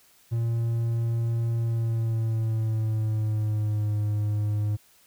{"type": "tone with pitch glide", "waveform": "triangle", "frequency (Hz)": [115.8, 104.97], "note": ["A#2", "G#2"], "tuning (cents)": [-11, 19], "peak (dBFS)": -21, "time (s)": [0.31, 4.77], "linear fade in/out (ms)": 20, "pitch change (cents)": -170, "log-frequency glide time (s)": [1.56, 3.96], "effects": ["white hiss -59 dBFS RMS until 5.06 s"]}